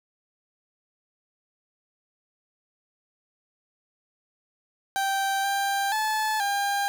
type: tone with pitch steps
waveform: 30% pulse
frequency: 782 / 792 / 866 / 802 Hz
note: G5 / G5 / A5 / G5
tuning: -4 / +18 / -28 / +39 cents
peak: -21 dBFS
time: 4.96-6.88 s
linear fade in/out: 0 ms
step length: 480 ms
effects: none